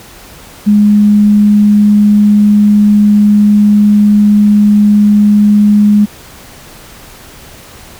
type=tone; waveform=sine; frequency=207.7 Hz; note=G#3; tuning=in tune; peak=-3 dBFS; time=0.66-6.06 s; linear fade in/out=20 ms; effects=pink hiss -34 dBFS RMS until 7.99 s